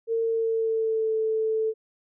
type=tone with pitch glide; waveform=sine; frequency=455.2 to 440.2 Hz; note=A#4 to A4; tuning=-41 to +1 cents; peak=-22 dBFS; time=0.07-1.74 s; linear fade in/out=50 ms; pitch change=-58 cents; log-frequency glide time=0.21-1.15 s; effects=none